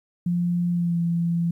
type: tone with pitch glide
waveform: sine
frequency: 174.61 to 169.74 Hz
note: F3 to F3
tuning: 0 to -49 cents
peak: -20 dBFS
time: 0.26-1.51 s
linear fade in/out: 5 ms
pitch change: -49 cents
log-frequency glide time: 0.71-0.99 s
effects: 10-bit